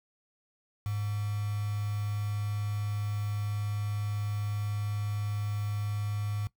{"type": "tone with quantisation", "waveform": "sine", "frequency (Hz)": 103.83, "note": "G#2", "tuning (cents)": 0, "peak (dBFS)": -30, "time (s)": [0.86, 6.47], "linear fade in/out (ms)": 0, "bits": 7, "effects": ["noise-tail reverb RT60 0.1 s tail -18 dB re dry"]}